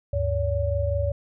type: tone cluster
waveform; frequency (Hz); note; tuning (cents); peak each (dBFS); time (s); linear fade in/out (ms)
sine; 73.8 / 99 / 570; D2 / G2 / C#5; +9 / +18 / +48; -26; 0.13-1.12; 5
effects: none